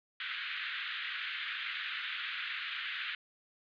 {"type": "band-pass noise", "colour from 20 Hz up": "pink", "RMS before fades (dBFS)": -39, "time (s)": [0.2, 3.15], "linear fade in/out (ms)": 2, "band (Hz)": [1400, 3700], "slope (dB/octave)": 48, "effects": ["resampled to 11025 Hz"]}